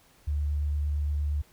sine tone with vibrato, 73.4 Hz, D2, in tune, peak -25 dBFS, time 0.27-1.42 s, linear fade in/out 10 ms, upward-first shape sine, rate 8.7 Hz, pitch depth 11 cents each way, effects pink hiss -60 dBFS RMS until 1.52 s

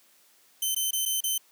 10% pulse tone with dropouts, 3075 Hz, G7, 34 cents flat, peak -17 dBFS, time 0.62-1.38 s, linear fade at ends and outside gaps 5 ms, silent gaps 0.748-0.762 / 0.909-0.93 / 1.054-1.059 / 1.206-1.238 s, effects white hiss -61 dBFS RMS until 1.51 s + high-pass 200 Hz 12 dB/octave

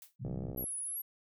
blue noise with exponential decay, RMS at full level -47 dBFS, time 0.02-0.16 s, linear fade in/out 2 ms, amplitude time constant 29 ms
pink band-pass noise, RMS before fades -40 dBFS, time 0.19-0.55 s, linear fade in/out 50 ms, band 110 to 190 Hz, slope 48 dB/octave
click train, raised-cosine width 2 ms, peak -29 dBFS, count 26, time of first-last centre 0.25-0.641 s, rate 64 Hz
sine linear two-way sweep, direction down then up, 11840 to 10070 to 11650 Hz, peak -36 dBFS, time 0.57-1.02 s, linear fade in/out 10 ms, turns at 0.78 s
effects none

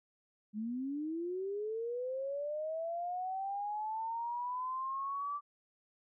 sine linear sweep, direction up, 205.2 to 1169 Hz, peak -35 dBFS, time 0.53-5.41 s, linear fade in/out 50 ms, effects none

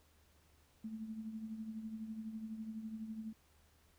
sine tone with tremolo, 220 Hz, A3, in tune, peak -39 dBFS, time 0.84-3.33 s, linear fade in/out 5 ms, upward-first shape triangle, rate 12 Hz, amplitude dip 65%, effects added 76 Hz sine -70 dBFS peak until 3.98 s + pink hiss -71 dBFS RMS until 3.98 s

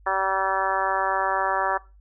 harmonic tone, 192 Hz, G3, 36 cents flat, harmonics 2 / 3 / 4 / 5 / 6 / 7 / 8 / 9, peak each -34 / -30 / -27 / -26 / -28 / -30 / -34 / -29 dBFS, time 0.06-1.78 s, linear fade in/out 10 ms, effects noise-tail reverb RT60 0.3 s tail -21 dB re dry + added 50 Hz sine -49 dBFS peak until 2 s

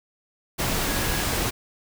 sine tone in noise, 1661.2 Hz, G#6, in tune, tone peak -35 dBFS, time 0.88-1.24 s, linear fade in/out 20 ms, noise pink, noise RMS -25 dBFS, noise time 0.58-1.51 s, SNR -13 dB, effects none

